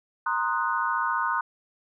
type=chord; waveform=sine; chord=C half-diminished seventh; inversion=third; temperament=equal; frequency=932.3 / 1046.5 / 1244.5 / 1480 Hz; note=Bb5 / C6 / Eb6 / Gb6; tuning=0 / 0 / 0 / 0 cents; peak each=-29 dBFS; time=0.26-1.41 s; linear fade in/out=5 ms; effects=none